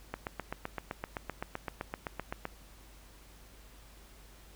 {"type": "click train", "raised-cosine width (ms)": 0.5, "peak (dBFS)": -20, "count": 19, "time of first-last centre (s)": [0.14, 2.454], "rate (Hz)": 7.78, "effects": ["added 50 Hz sine -55 dBFS peak until 4.55 s", "pink hiss -58 dBFS RMS until 4.55 s"]}